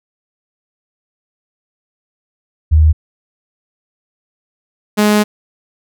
sine / sawtooth tone pair in turn, 77.78 / 209.8 Hz, D#2 / G#3, 0 / +18 cents, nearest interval octave + perfect fourth, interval 1718 cents, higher second, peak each -5 dBFS, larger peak neither, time 2.71-2.93 / 4.97-5.24 s, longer second, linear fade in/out 20 ms, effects none

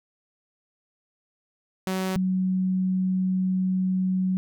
sawtooth / sine tone pair in turn, 187.9 / 186.28 Hz, F#3 / F#3, +27 / +12 cents, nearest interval unison, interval 15 cents, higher first, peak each -21 dBFS, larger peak neither, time 1.87-2.16 / 2.16-4.37 s, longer second, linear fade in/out 0 ms, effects none

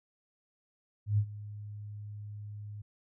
sine tone with ADSR envelope, 104.1 Hz, G#2, 5 cents sharp, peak -22 dBFS, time 1.06-2.82 s, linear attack 120 ms, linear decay 70 ms, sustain -18 dB, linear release 9 ms, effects none

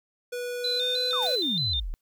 square tone with pitch glide, 489.2 to 498.9 Hz, B4 to B4, -16 to +17 cents, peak -31 dBFS, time 0.32-1.36 s, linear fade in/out 10 ms, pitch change +33 cents, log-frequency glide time 0.76-0.83 s
sine tone with vibrato, 3817 Hz, A#7, 40 cents sharp, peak -25 dBFS, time 0.64-1.8 s, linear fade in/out 5 ms, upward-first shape square, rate 3.2 Hz, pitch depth 94 cents each way
sine exponential sweep, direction down, 1347 to 30.87 Hz, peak -29 dBFS, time 1.13-1.94 s, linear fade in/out 0 ms
white noise with exponential decay, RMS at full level -40 dBFS, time 1.22-2.01 s, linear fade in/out 2 ms, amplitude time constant 170 ms
effects none

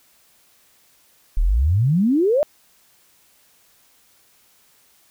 sine exponential sweep, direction up, 34.13 to 625 Hz, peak -14 dBFS, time 1.37-2.43 s, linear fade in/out 0 ms, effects white hiss -57 dBFS RMS until 5.1 s

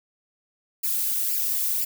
violet noise with flanger, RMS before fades -25 dBFS, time 0.83-1.85 s, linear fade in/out 10 ms, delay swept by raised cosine 0.4 to 2.4 ms, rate 2 Hz, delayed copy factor +0.75, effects none

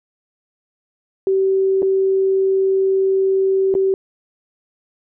sine tone with dropouts, 384.5 Hz, G4, 33 cents flat, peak -13 dBFS, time 1.27-3.94 s, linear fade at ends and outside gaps 1 ms, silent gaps 1.821-1.828 / 3.741-3.751 s, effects none

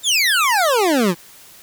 25% pulse exponential sweep, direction down, 3729 to 160.9 Hz, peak -10 dBFS, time 0.03-1.15 s, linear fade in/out 50 ms, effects white hiss -44 dBFS RMS until 1.62 s

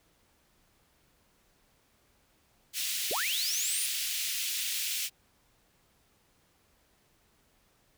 pink high-pass noise, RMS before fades -33 dBFS, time 2.73-5.1 s, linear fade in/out 50 ms, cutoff 2500 Hz, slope 24 dB/octave
sine linear sweep, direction up, 329.6 to 9956 Hz, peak -31 dBFS, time 3.11-3.86 s, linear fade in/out 0 ms
effects pink hiss -68 dBFS RMS until 7.97 s

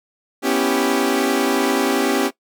sawtooth chord, C# half-diminished seventh, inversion third, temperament equal, 246.9 / 277.2 / 329.6 / 392 Hz, B3 / C#4 / E4 / G4, 0 / 0 / 0 / 0 cents, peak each -19 / -16 / -21 / -17 dBFS, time 0.42-2.31 s, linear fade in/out 50 ms, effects noise-tail reverb RT60 0.1 s tail -18 dB re dry

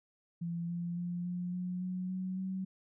sine tone with pitch steps, 170 / 172.57 / 175.18 / 177.83 / 180.53 / 183.26 / 186.03 / 188.84 Hz, F3 / F3 / F3 / F3 / F#3 / F#3 / F#3 / F#3, -46 / -20 / +6 / +32 / -42 / -16 / +10 / +36 cents, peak -34 dBFS, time 0.41-2.65 s, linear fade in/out 10 ms, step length 280 ms, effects none

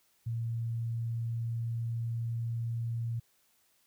sine tone with pitch glide, 115.5 to 116.17 Hz, A#2 to A#2, -16 to -6 cents, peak -31 dBFS, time 0.26-3.2 s, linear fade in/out 10 ms, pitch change +10 cents, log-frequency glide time 0.44-2.71 s, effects white hiss -70 dBFS RMS until 3.86 s

